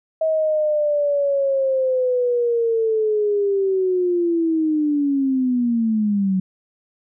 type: linear sweep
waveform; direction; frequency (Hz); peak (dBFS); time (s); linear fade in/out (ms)
sine; down; 641 to 185; -16; 0.21-6.4; 5
effects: none